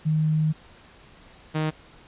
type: tone pair in turn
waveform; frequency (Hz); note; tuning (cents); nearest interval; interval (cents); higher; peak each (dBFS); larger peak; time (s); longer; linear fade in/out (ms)
sine / sawtooth; 155.56 / 155.56; D#3 / D#3; 0 / 0; unison; 0; neither; -19 / -19; neither; 0.05-0.53 / 1.54-1.71; first; 20
effects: pink hiss -51 dBFS RMS until 2.07 s + resampled to 8000 Hz